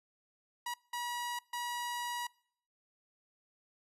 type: tone bursts at uneven times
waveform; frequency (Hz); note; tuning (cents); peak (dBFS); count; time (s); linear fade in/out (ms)
sawtooth; 964; B5; -42; -32; 3; 0.66-0.74 / 0.93-1.39 / 1.53-2.27; 5
effects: noise-tail reverb RT60 0.6 s tail -24 dB re dry + resampled to 32000 Hz